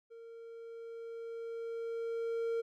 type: tone with level ramp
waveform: triangle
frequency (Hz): 460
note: A#4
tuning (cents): -23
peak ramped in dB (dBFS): -47 to -29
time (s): 0.1-2.62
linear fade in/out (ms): 20
effects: none